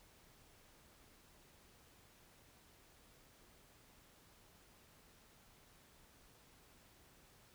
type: silence
effects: pink hiss -66 dBFS RMS until 7.54 s